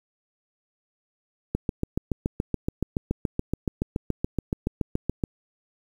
click train, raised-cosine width 3 ms, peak -11 dBFS, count 27, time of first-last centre 1.55-5.238 s, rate 7.05 Hz, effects 8-bit

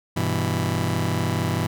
sawtooth chord, E minor, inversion first, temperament just, 98.89 / 123.61 / 164.81 Hz, G2 / B2 / E3, +16 / +2 / 0 cents, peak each -22 dBFS, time 0.16-1.67 s, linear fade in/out 10 ms, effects none

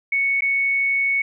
sine tone with dropouts, 2217 Hz, C#7, in tune, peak -17 dBFS, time 0.12-1.22 s, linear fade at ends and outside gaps 5 ms, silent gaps 0.408-0.42 s, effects none

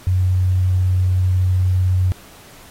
sine tone, 92 Hz, F#2, 9 cents flat, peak -13 dBFS, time 0.07-2.12 s, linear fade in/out 0 ms, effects pink hiss -44 dBFS RMS until 2.7 s + AAC 48 kbps

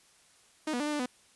sawtooth tone with pitch steps, 309.6 / 243.6 / 295.6 / 299.5 / 295.1 / 249.7 Hz, D#4 / B3 / D4 / D4 / D4 / B3, -9 / -24 / +11 / +34 / +8 / +19 cents, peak -26 dBFS, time 0.67-1.06 s, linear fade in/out 5 ms, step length 65 ms, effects white hiss -62 dBFS RMS until 1.35 s + resampled to 24000 Hz

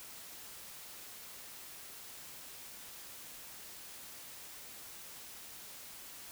silence, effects white hiss -50 dBFS RMS until 6.31 s

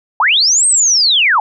sine linear two-way sweep, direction up then down, 784 to 8500 to 784 Hz, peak -8 dBFS, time 0.2-1.4 s, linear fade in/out 2 ms, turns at 0.67 s, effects none

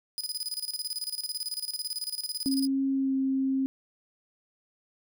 sawtooth tone with tremolo, 4978 Hz, D#8, in tune, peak -27 dBFS, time 0.18-2.67 s, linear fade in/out 0 ms, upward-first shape square, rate 18 Hz, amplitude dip 80%
sine tone with pitch glide, 270.4 to 267 Hz, C#4 to C4, -43 to +35 cents, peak -24 dBFS, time 2.46-3.66 s, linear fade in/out 0 ms, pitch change -22 cents, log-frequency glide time 2.94-3.14 s
effects none

